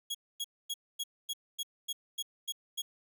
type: tone bursts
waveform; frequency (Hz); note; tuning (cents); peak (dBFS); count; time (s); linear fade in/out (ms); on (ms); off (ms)
sawtooth; 3318; G#7; -2; -30; 10; 0.1-2.82; 10; 47; 250
effects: none